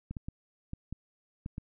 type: clicks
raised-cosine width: 5 ms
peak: -25 dBFS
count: 7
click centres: 0.11 / 0.168 / 0.285 / 0.734 / 0.926 / 1.461 / 1.581 s
effects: none